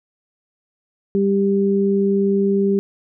sine tone pair together, 197.97 / 395.1 Hz, G3 / G4, +17 / +14 cents, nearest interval octave, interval 1197 cents, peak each -17 dBFS, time 1.15-2.79 s, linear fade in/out 0 ms, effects none

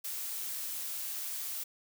blue noise, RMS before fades -38 dBFS, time 0.04-1.64 s, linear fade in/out 10 ms, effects none

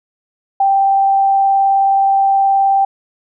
sine tone with vibrato, 784 Hz, G5, in tune, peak -9 dBFS, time 0.6-2.85 s, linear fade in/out 5 ms, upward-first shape triangle, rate 19 Hz, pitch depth 9 cents each way, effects none

